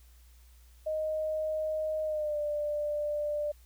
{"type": "tone with pitch glide", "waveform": "sine", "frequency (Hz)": [622.3, 592.8], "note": ["D#5", "D5"], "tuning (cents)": [0, 16], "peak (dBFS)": -29, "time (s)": [0.86, 3.52], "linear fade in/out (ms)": 10, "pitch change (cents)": -84, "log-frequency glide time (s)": [2.04, 2.38], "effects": ["added 60 Hz sine -54 dBFS peak until 3.65 s", "white hiss -65 dBFS RMS until 3.65 s"]}